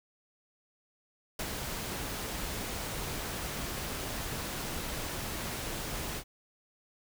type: noise with ADSR envelope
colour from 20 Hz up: pink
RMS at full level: -34 dBFS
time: 1.39-6.24 s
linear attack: 4 ms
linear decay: 49 ms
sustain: -3 dB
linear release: 69 ms
effects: none